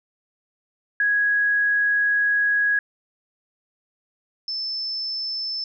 sine tone pair in turn, 1661.2 / 5274 Hz, G#6 / E8, 0 / 0 cents, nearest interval octave + minor sixth, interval 2000 cents, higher second, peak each -17 / -25 dBFS, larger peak first, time 1-2.79 / 4.48-5.64 s, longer first, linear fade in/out 2 ms, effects none

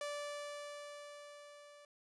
sawtooth tone with level ramp, 583 Hz, D5, 13 cents flat, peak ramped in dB -35 to -53 dBFS, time 0.01-1.85 s, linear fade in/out 2 ms, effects resampled to 24000 Hz

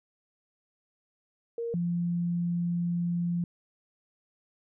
sine tone pair in turn, 466.2 / 172.97 Hz, A#4 / F3, 0 / -16 cents, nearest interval octave + perfect fourth, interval 1716 cents, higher first, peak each -30 / -26 dBFS, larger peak second, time 1.58-1.74 / 1.74-3.44 s, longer second, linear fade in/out 2 ms, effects none

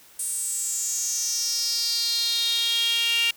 sawtooth tone with high-pass filter sweep, 465 Hz, A#4, 4 cents flat, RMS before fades -25 dBFS, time 0.19-3.31 s, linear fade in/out 5 ms, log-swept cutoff 9100 to 2700 Hz, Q 6.5, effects white hiss -52 dBFS RMS until 3.36 s

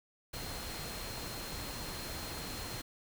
sine tone in noise, 4200 Hz, C8, 6 cents sharp, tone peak -48 dBFS, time 0.33-2.82 s, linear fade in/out 10 ms, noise pink, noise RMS -42 dBFS, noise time 0.33-2.82 s, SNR -9 dB, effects none

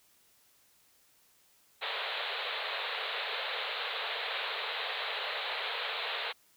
white band-pass noise, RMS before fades -36 dBFS, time 1.81-6.33 s, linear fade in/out 20 ms, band 420 to 4100 Hz, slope 96 dB/octave, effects white hiss -66 dBFS RMS until 6.56 s

